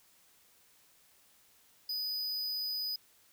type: tone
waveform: square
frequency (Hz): 4978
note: D#8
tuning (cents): 0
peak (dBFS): -34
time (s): 1.89-2.96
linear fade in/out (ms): 5
effects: white hiss -65 dBFS RMS until 3.32 s